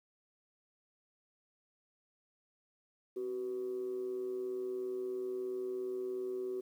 sine tone with amplitude modulation, 376.3 Hz, F#4, 29 cents sharp, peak -32 dBFS, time 3.16-6.61 s, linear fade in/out 10 ms, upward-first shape sine, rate 117 Hz, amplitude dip 55%, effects tanh soft clip ceiling -30 dBFS + 11-bit

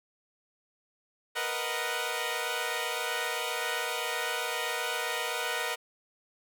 10% pulse chord, B major seventh, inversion third, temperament equal, 466.2 / 493.9 / 622.3 / 740 Hz, A#4 / B4 / D#5 / F#5, 0 / 0 / 0 / 0 cents, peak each -27 / -28 / -28 / -28 dBFS, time 1.35-5.76 s, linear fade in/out 20 ms, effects none

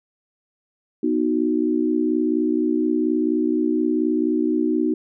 sine chord, B major, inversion none, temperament equal, 246.9 / 311.1 / 370 Hz, B3 / D#4 / F#4, 0 / 0 / 0 cents, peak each -23 / -20 / -24 dBFS, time 1.03-4.94 s, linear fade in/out 5 ms, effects none

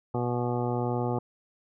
harmonic tone, 121.8 Hz, B2, 24 cents flat, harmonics 1 / 2 / 3 / 4 / 5 / 6 / 7 / 9 / 10, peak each -30 / -33 / -33 / -34 / -41 / -36 / -36 / -44 / -44 dBFS, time 0.14-1.19 s, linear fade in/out 5 ms, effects none

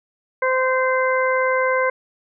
harmonic tone, 517 Hz, C5, 21 cents flat, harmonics 1 / 2 / 3 / 4, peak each -19 / -22 / -24 / -25 dBFS, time 0.42-1.9 s, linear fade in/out 5 ms, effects none

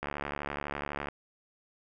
click train, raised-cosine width 0.5 ms, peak -19 dBFS, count 77, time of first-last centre 0.03-1.086 s, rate 72 Hz, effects none

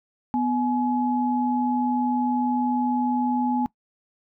sine tone pair together, 247.6 / 846.4 Hz, B3 / G#5, +5 / +33 cents, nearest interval octave + major sixth, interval 2128 cents, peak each -22 / -25 dBFS, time 0.34-3.66 s, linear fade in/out 0 ms, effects noise-tail reverb RT60 0.1 s tail -21 dB re dry

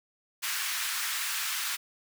pink high-pass noise, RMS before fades -32 dBFS, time 0.42-1.77 s, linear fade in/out 20 ms, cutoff 1300 Hz, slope 24 dB/octave, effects none

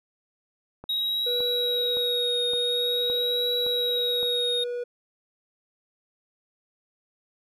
click train, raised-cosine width 1 ms, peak -26 dBFS, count 7, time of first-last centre 0.84-4.23 s, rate 1.77 Hz
triangle tone with vibrato, 3800 Hz, A#7, 33 cents sharp, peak -23 dBFS, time 0.89-4.64 s, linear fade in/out 5 ms, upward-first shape triangle, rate 0.47 Hz, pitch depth 42 cents each way
triangle tone, 485.5 Hz, B4, 30 cents flat, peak -26 dBFS, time 1.26-4.84 s, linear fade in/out 10 ms
effects none

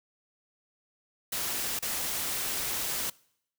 white noise with dropouts, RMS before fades -32 dBFS, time 1.32-3.1 s, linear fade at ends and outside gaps 5 ms, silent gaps 1.791-1.824 s, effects noise-tail reverb RT60 0.7 s tail -24 dB re dry

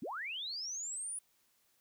sine linear sweep, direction up, 164.81 to 9956 Hz, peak -38 dBFS, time 0.02-1.19 s, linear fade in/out 5 ms, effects white hiss -73 dBFS RMS until 1.8 s

